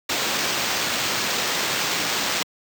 blue noise with sample-and-hold, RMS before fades -24 dBFS, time 0.09-2.43 s, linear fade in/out 5 ms, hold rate 11025 Hz, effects high-pass 150 Hz 12 dB/octave

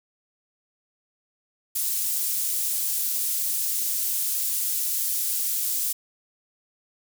pink high-pass noise, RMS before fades -26 dBFS, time 1.75-5.93 s, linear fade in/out 10 ms, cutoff 9700 Hz, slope 12 dB/octave, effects none

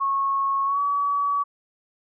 sine tone with pitch glide, 1097 to 1138.3 Hz, C#6 to C#6, -18 to +46 cents, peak -20 dBFS, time 0-1.44 s, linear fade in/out 20 ms, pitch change +64 cents, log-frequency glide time 0.65-0.8 s, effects none

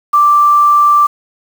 sine tone with quantisation, 1174.7 Hz, D6, in tune, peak -5 dBFS, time 0.13-1.07 s, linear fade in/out 10 ms, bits 5, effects none

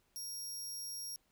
20% pulse tone, 5600 Hz, F8, 4 cents sharp, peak -36 dBFS, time 0.16-1.16 s, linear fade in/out 0 ms, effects pink hiss -75 dBFS RMS until 1.31 s

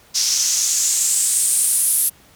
white noise with band-pass filter sweep, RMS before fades -18 dBFS, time 0.14-2.1 s, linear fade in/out 20 ms, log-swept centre 5400 to 11000 Hz, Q 3.9, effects pink hiss -50 dBFS RMS until 2.35 s + high-pass 60 Hz 12 dB/octave

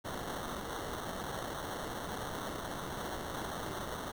violet noise with sample-and-hold, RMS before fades -40 dBFS, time 0.04-4.12 s, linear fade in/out 20 ms, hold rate 2450 Hz, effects none

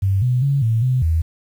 sine tone with pitch steps, 97.1 / 125 / 139.6 / 112.6 / 127.9 / 80.9 Hz, G2 / B2 / C#3 / A2 / C3 / E2, -16 / +21 / +13 / +40 / -39 / -32 cents, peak -14 dBFS, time 0.02-1.22 s, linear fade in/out 10 ms, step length 200 ms, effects 8-bit

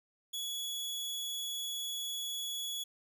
sawtooth tone, 3381 Hz, G#7, 30 cents sharp, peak -33 dBFS, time 0.33-2.84 s, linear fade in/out 10 ms, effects none

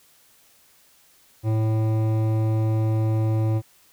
triangle tone with hard clipping, 110 Hz, A2, in tune, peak -21 dBFS, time 1.43-3.62 s, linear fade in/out 50 ms, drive 17 dB, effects white hiss -57 dBFS RMS until 3.92 s

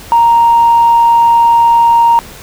sine tone, 932.3 Hz, A#5, in tune, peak -3 dBFS, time 0.12-2.19 s, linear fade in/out 0 ms, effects tanh soft clip ceiling 0 dBFS + pink hiss -32 dBFS RMS until 2.42 s

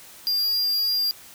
square tone, 4799 Hz, D8, 37 cents sharp, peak -21 dBFS, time 0.27-1.11 s, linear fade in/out 0 ms, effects white hiss -46 dBFS RMS until 1.34 s

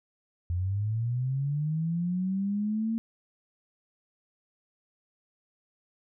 sine linear sweep, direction up, 85.3 to 228.7 Hz, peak -26 dBFS, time 0.5-2.98 s, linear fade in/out 0 ms, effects none

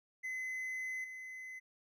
triangle tone with level steps, 2036 Hz, C7, 48 cents flat, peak -36 / -43 dBFS, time 0.23-1.6 s, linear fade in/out 20 ms, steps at 1.04 s, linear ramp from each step 2 ms, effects none

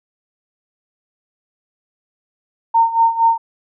sine tone with tremolo, 915 Hz, A#5, 32 cents flat, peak -8 dBFS, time 2.74-3.38 s, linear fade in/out 10 ms, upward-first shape sine, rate 4.3 Hz, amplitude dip 80%, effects none

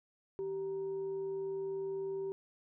sine tone with frequency modulation, 388.4 Hz, G4, 16 cents flat, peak -35 dBFS, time 0.39-2.32 s, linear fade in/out 0 ms, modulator 547 Hz, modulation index 0.2, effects none

